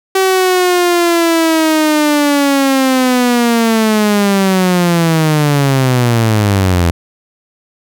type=linear sweep; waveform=sawtooth; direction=down; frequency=383.7 to 83 Hz; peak=-5 dBFS; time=0.15-6.91 s; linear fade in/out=5 ms; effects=none